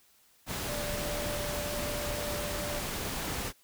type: tone in noise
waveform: sine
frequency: 587.3 Hz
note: D5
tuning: in tune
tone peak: -37 dBFS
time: 0.66-2.83 s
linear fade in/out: 50 ms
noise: pink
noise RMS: -35 dBFS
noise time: 0.46-3.53 s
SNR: -5 dB
effects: white hiss -64 dBFS RMS until 3.63 s